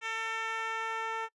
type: tone with band-pass filter sweep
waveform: 10% pulse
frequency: 448.5 Hz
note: A4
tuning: 33 cents sharp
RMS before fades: -35 dBFS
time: 0.01-1.29 s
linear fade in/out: 50 ms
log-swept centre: 2200 to 910 Hz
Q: 0.87
effects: noise-tail reverb RT60 0.1 s tail -24 dB re dry + resampled to 24000 Hz